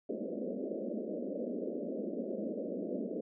pink band-pass noise, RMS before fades -38 dBFS, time 0.09-3.21 s, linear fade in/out 5 ms, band 190 to 620 Hz, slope 96 dB/octave, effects none

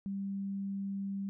sine tone, 196.9 Hz, G3, 8 cents sharp, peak -34 dBFS, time 0.06-1.29 s, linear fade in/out 0 ms, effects none

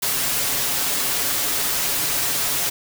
white noise with comb filter, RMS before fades -22 dBFS, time 0.02-2.7 s, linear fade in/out 10 ms, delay 7.1 ms, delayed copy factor +0.55, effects none

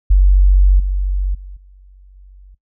sine tone with level steps, 47.17 Hz, F#1, 34 cents sharp, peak -6 / -14 / -29 / -40 / -38 dBFS, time 0.1-2.55 s, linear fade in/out 10 ms, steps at 0.79 / 1.34 / 1.56 / 2.15 s, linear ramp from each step 10 ms, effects noise-tail reverb RT60 0.1 s tail -17 dB re dry

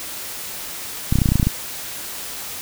clicks, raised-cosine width 5 ms, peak -4 dBFS, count 11, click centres 1.125 / 1.156 / 1.187 / 1.218 / 1.258 / 1.289 / 1.32 / 1.356 / 1.398 / 1.429 / 1.47 s, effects white hiss -31 dBFS RMS until 2.61 s

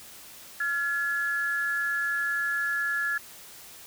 sine tone pair together, 1388.2 / 1700 Hz, F6 / G#6, -11 / +40 cents, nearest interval major third, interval 351 cents, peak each -32 / -26 dBFS, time 0.6-3.18 s, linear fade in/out 5 ms, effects white hiss -47 dBFS RMS until 3.86 s

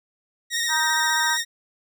15% pulse tone with vibrato, 1869 Hz, A#6, 4 cents sharp, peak -16 dBFS, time 0.5-1.45 s, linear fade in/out 50 ms, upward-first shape square, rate 15 Hz, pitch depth 26 cents each way
harmonic tone, 313.1 Hz, D#4, 11 cents sharp, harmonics 3 / 4 / 5, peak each -25 / -32 / -24 dBFS, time 0.68-1.38 s, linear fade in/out 50 ms
effects none

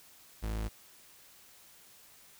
40% pulse tone, 54 Hz, A1, 32 cents flat, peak -32 dBFS, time 0.42-0.69 s, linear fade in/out 20 ms, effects white hiss -58 dBFS RMS until 2.39 s

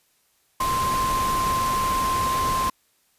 sine tone in noise, 1046.5 Hz, C6, in tune, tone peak -21 dBFS, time 0.6-2.7 s, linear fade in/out 5 ms, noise pink, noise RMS -29 dBFS, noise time 0.6-2.7 s, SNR +5 dB, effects white hiss -65 dBFS RMS until 3.18 s + resampled to 32000 Hz

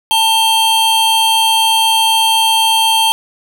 square tone pair together, 893 / 3182 Hz, A5 / G7, +25 / +25 cents, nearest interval octave + minor seventh, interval 2200 cents, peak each -13 dBFS, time 0.11-3.12 s, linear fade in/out 0 ms, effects none

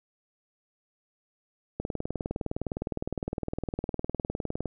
click train, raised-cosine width 2 ms, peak -17 dBFS, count 57, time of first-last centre 1.8-4.657 s, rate 19.6 Hz, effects none

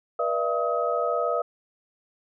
sine tone cluster, 483 / 596 / 675 / 1268 Hz, B4 / D5 / E5 / D#6, -39 / +25 / +41 / +32 cents, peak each -28 dBFS, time 0.19-1.42 s, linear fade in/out 5 ms, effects none

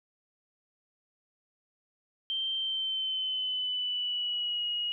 sine tone with pitch glide, 3136 to 2892 Hz, G7 to F#7, 0 to -40 cents, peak -29 dBFS, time 2.3-4.92 s, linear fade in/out 0 ms, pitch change -140 cents, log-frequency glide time 2.55-4.66 s, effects none

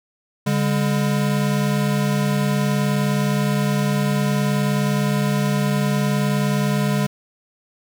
square tone pair together, 143.4 / 202.8 Hz, D3 / G#3, -41 / -41 cents, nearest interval tritone, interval 600 cents, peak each -21 dBFS, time 0.46-7.07 s, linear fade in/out 10 ms, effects none

